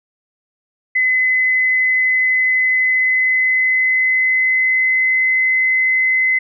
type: tone with pitch glide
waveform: sine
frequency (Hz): 2028 to 2043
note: B6 to C7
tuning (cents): +45 to -42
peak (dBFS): -12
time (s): 0.95-6.39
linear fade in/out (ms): 10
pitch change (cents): +13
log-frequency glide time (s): 2.82-5.21
effects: none